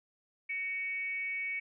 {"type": "tone with frequency modulation", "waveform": "sine", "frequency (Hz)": 2240, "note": "C#7", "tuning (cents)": 18, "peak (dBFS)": -33, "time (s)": [0.49, 1.6], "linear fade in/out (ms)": 10, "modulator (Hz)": 382, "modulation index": 0.39, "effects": []}